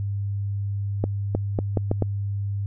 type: accelerating click train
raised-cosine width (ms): 2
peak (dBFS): -9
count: 6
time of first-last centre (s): 1.04-2.023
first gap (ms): 310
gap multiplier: 0.77
effects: added 100 Hz sine -24 dBFS peak until 2.66 s